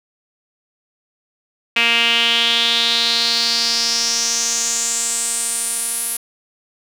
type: tone with band-pass filter sweep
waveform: sawtooth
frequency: 233.1 Hz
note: A#3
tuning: in tune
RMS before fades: -18 dBFS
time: 1.76-6.17 s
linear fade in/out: 5 ms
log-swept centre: 2600 to 11000 Hz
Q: 5
effects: 7-bit